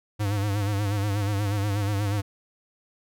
square tone with vibrato, 101.8 Hz, G#2, 34 cents flat, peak -24 dBFS, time 0.19-2.22 s, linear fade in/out 20 ms, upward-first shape sine, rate 8.3 Hz, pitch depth 69 cents each way, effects none

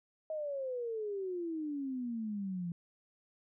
sine exponential sweep, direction down, 637 to 168.5 Hz, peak -35 dBFS, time 0.3-2.72 s, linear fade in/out 2 ms, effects none

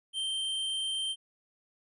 square tone, 3136 Hz, G7, in tune, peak -31 dBFS, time 0.13-1.16 s, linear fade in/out 50 ms, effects resampled to 24000 Hz

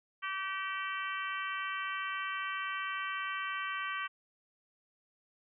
harmonic tone, 385.2 Hz, G4, 30 cents flat, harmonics 3 / 4 / 5 / 6 / 7 / 8, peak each -38 / -40 / -42 / -44 / -45 / -46 dBFS, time 0.22-4.08 s, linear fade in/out 20 ms, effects none

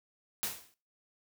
white noise with exponential decay, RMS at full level -31 dBFS, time 0.43-0.74 s, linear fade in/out 0 ms, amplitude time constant 66 ms, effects noise-tail reverb RT60 0.3 s tail -17 dB re dry

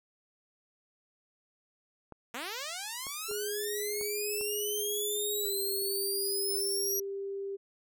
clicks, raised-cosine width 1 ms, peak -32 dBFS, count 5, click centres 2.123 / 3.068 / 3.313 / 4.012 / 4.411 s
5% pulse linear sweep, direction up, 220 to 5790 Hz, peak -25 dBFS, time 2.34-7 s, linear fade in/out 5 ms
sine tone with pitch glide, 415.3 to 394.7 Hz, G#4 to G4, 0 to +12 cents, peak -34 dBFS, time 3.28-7.57 s, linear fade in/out 20 ms, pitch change -88 cents, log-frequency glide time 5.39-5.54 s
effects none

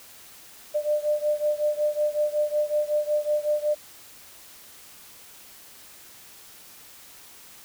sine beating tone pair, 596 / 601.4 Hz, D5 / D5, +25 / +41 cents, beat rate 5.4 Hz, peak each -24 / -26 dBFS, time 0.74-3.75 s, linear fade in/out 20 ms, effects white hiss -48 dBFS RMS until 7.64 s

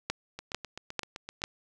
two click trains, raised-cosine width 0.2 ms, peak -22 / -12 dBFS, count 9 / 4, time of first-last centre 0.39-1.418 / 0.1-1.439 s, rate 7.78 / 2.24 Hz, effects none

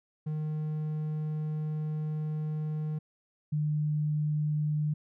triangle / sine tone pair in turn, 153.7 / 150.8 Hz, D#3 / D3, -21 / +46 cents, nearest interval unison, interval 33 cents, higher first, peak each -28 / -26 dBFS, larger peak second, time 0.26-2.99 / 3.52-4.94 s, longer first, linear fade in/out 10 ms, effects none

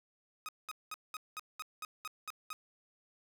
sawtooth tone bursts, 1257 Hz, D#6, 17 cents sharp, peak -36 dBFS, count 10, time 0.46-2.53 s, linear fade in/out 0 ms, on 27 ms, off 200 ms, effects none

